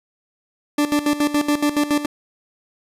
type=tone with tremolo; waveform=40% pulse; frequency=293.7 Hz; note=D4; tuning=in tune; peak=-14 dBFS; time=0.78-2.06 s; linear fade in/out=5 ms; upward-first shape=square; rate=7.1 Hz; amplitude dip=75%; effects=resampled to 32000 Hz